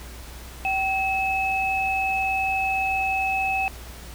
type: tone pair together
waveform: sine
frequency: 769.7 / 2589 Hz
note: G5 / E7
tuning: -32 / -32 cents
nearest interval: octave + major sixth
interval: 2100 cents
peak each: -24 dBFS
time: 0.65-3.68 s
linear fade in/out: 0 ms
effects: added 60 Hz sine -39 dBFS peak until 4.14 s + pink hiss -43 dBFS RMS until 4.14 s